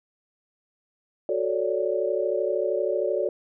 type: chord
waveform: sine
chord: D major seventh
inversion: first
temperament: equal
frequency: 370 / 440 / 554.4 / 587.3 Hz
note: F#4 / A4 / C#5 / D5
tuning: 0 / 0 / 0 / 0 cents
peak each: -28 dBFS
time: 1.29-3.29 s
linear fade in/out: 2 ms
effects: none